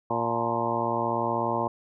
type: harmonic tone with a mistuned harmonic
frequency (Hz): 116.54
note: A#2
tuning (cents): 0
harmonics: 1 / 2 / 3 / 4 / 5 / 6 / 7 / 8 / 9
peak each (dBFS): -36 / -34 / -33 / -35 / -32 / -34 / -32 / -31 / -32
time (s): 0.1-1.68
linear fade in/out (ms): 5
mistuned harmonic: 7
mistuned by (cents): +75
effects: none